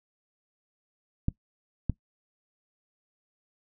clicks, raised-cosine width 5 ms, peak -13 dBFS, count 2, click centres 1.284 / 1.897 s, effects noise-tail reverb RT60 0.1 s tail -20 dB re dry

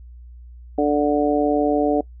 harmonic tone, 146.83 Hz, D3, in tune, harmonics 2 / 3 / 4 / 5, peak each -19 / -21 / -22 / -23 dBFS, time 0.78-2.01 s, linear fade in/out 5 ms, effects noise-tail reverb RT60 0.1 s tail -22 dB re dry + added 60 Hz sine -38 dBFS peak until 2.2 s

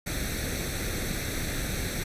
pink noise with comb filter, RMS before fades -31 dBFS, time 0.06-2.04 s, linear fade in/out 10 ms, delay 0.5 ms, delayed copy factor +0.7, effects resampled to 32000 Hz

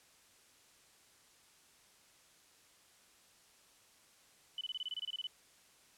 sine tone bursts, 3000 Hz, F#7, 23 cents sharp, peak -37 dBFS, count 13, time 4.58-5.27 s, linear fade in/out 2 ms, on 30 ms, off 25 ms, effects white hiss -65 dBFS RMS until 5.97 s + low-pass 10000 Hz 12 dB/octave

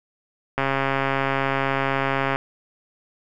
click train, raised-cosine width 0.5 ms, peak -7 dBFS, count 243, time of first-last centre 0.58-2.359 s, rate 136 Hz, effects none

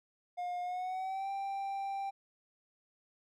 triangle tone with pitch glide, 713 to 786.6 Hz, F5 to G5, +36 to +6 cents, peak -33 dBFS, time 0.37-2.11 s, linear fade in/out 20 ms, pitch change +170 cents, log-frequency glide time 0.62-1.3 s, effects none

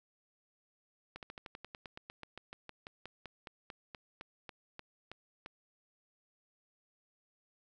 slowing click train, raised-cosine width 0.3 ms, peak -29 dBFS, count 26, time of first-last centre 1.16-5.461 s, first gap 68 ms, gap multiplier 1.07, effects none

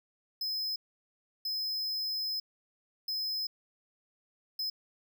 square tone bursts at uneven times, 5100 Hz, D#8, 42 cents sharp, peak -32 dBFS, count 4, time 0.41-0.76 / 1.45-2.4 / 3.08-3.47 / 4.59-4.7 s, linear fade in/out 5 ms, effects none

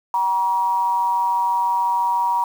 sine tone with amplitude modulation, 953 Hz, A#5, 38 cents sharp, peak -14 dBFS, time 0.14-2.44 s, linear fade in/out 2 ms, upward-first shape sine, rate 186 Hz, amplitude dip 55%, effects 7-bit

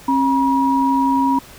sine tone pair together, 269.4 / 960 Hz, C#4 / B5, -49 / -49 cents, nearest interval octave + minor seventh, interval 2200 cents, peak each -16 dBFS, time 0.08-1.39 s, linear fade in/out 5 ms, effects pink hiss -41 dBFS RMS until 1.58 s

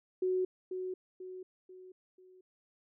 sine tone with echo, 370 Hz, F#4, in tune, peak -28 dBFS, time 0.22-0.45 s, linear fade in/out 5 ms, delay 490 ms, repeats 4, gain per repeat -7 dB, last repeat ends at 2.41 s, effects none

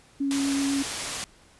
sine tone with vibrato, 277.2 Hz, C#4, in tune, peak -23 dBFS, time 0.2-0.83 s, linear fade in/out 10 ms, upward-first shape sine, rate 8.1 Hz, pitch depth 10 cents each way
white low-pass noise, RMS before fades -33 dBFS, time 0.31-1.24 s, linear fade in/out 0 ms, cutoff 9500 Hz, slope 12 dB/octave
effects pink hiss -56 dBFS RMS until 1.59 s + resampled to 24000 Hz

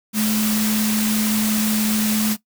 sine tone in noise, 214.9 Hz, A3, 41 cents flat, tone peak -18 dBFS, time 0.13-2.37 s, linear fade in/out 50 ms, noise white, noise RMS -24 dBFS, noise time 0.13-2.37 s, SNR +3 dB, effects noise-tail reverb RT60 0.1 s tail -17 dB re dry

